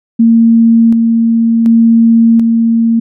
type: tone with tremolo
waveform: sine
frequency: 229 Hz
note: A#3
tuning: 31 cents flat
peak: -3 dBFS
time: 0.19-3 s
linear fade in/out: 10 ms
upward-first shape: square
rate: 0.68 Hz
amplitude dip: 30%
effects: none